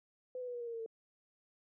sine tone with pitch steps, 506 / 497.6 / 489.3 / 481.2 / 473.2 / 465.3 / 457.6 / 450 Hz, B4 / B4 / B4 / B4 / A#4 / A#4 / A#4 / A4, +42 / +13 / -16 / -45 / +26 / -3 / -32 / +39 cents, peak -39 dBFS, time 0.35-0.862 s, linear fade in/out 2 ms, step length 64 ms, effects none

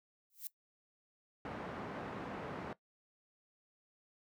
violet noise with exponential growth, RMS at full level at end -39 dBFS, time 0.3-0.47 s, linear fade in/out 1 ms, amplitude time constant 35 ms
pink band-pass noise, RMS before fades -44 dBFS, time 1.45-2.73 s, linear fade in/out 2 ms, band 160 to 1400 Hz, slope 12 dB/octave
effects noise-tail reverb RT60 0.1 s tail -18 dB re dry

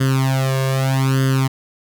sawtooth tone with flanger, 133.2 Hz, C3, 31 cents sharp, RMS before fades -17 dBFS, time 0-1.48 s, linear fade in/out 10 ms, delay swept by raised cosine 0.62 to 1.82 ms, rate 0.81 Hz, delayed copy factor +1, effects none

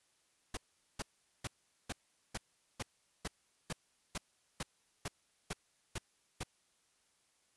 pink noise bursts, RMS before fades -39 dBFS, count 14, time 0.54-6.434 s, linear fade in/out 5 ms, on 31 ms, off 420 ms, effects white hiss -74 dBFS RMS until 7.56 s + resampled to 24000 Hz

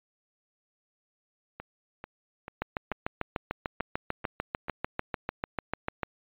two click trains, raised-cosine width 0.5 ms, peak -24 / -14 dBFS, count 8 / 24, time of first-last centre 1.6-4.684 / 2.62-6.032 s, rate 2.27 / 6.74 Hz, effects resampled to 8000 Hz

